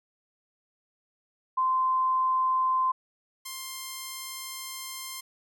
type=tone pair in turn; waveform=sine / 5% pulse; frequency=1037 / 1053.3 Hz; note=C6 / C6; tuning=-16 / +11 cents; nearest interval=unison; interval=27 cents; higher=second; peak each=-22 / -24 dBFS; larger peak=first; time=1.57-2.92 / 3.45-5.21 s; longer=second; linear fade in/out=10 ms; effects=none